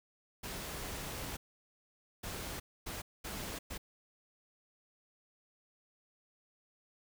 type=noise bursts at uneven times; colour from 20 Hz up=pink; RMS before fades=-42 dBFS; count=5; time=0.43-1.37 / 2.23-2.6 / 2.86-3.02 / 3.24-3.59 / 3.7-3.78 s; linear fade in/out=10 ms; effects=none